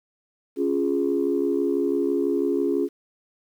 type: chord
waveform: sine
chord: Db major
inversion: none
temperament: equal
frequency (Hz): 277.2 / 349.2 / 415.3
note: Db4 / F4 / Ab4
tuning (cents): 0 / 0 / 0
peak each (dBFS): -24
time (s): 0.56-2.89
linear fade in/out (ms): 50
effects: tanh soft clip ceiling -12 dBFS + 9-bit